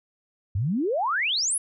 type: exponential sweep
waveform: sine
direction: up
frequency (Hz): 87.31 to 11180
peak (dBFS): -22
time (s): 0.55-1.58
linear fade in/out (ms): 5
effects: none